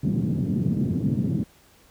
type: band-pass noise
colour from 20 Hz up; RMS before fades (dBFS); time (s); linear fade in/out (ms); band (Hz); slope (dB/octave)
white; -24; 0.03-1.44; 10; 110 to 240; 24
effects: pink hiss -56 dBFS RMS until 1.9 s